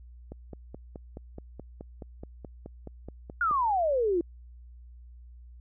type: click train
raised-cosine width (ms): 2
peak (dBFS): -27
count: 16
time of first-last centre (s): 0.32-3.511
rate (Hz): 4.7
type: exponential sweep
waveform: sine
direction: down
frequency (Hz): 1460 to 329.6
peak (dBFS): -23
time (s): 3.41-4.21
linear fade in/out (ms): 2
effects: added 60 Hz sine -46 dBFS peak until 5.6 s